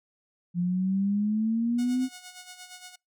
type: exponential sweep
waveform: sine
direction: up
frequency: 173.1 to 261.6 Hz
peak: -23 dBFS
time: 0.54-2.09 s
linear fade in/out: 50 ms
type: tone with tremolo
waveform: 5% pulse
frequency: 729 Hz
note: F#5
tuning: 26 cents flat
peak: -30 dBFS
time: 1.78-2.96 s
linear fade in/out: 10 ms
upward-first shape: sine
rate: 8.6 Hz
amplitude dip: 65%
effects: noise-tail reverb RT60 0.2 s tail -25 dB re dry